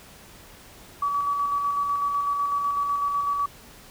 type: tone with tremolo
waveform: sine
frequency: 1142 Hz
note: D6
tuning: 49 cents flat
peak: -21 dBFS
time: 1.02-3.46 s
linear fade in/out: 5 ms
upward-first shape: square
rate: 8 Hz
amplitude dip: 30%
effects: pink hiss -48 dBFS RMS until 3.9 s